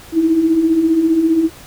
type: beating tone pair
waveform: sine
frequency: 311.1 / 326.1 Hz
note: D#4 / E4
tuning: 0 / -19 cents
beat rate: 15 Hz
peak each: -20 / -11 dBFS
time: 0.12-1.5 s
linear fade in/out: 50 ms
effects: pink hiss -39 dBFS RMS until 1.66 s